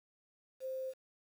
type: tone with quantisation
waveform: sine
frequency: 523.3 Hz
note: C5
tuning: in tune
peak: -37 dBFS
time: 0.6-0.94 s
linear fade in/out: 50 ms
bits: 10
effects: none